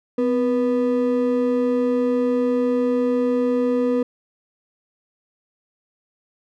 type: ring-modulated tone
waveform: triangle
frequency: 370 Hz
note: F#4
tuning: in tune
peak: -12 dBFS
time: 0.18-4.03 s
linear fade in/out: 5 ms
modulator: 117 Hz
effects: none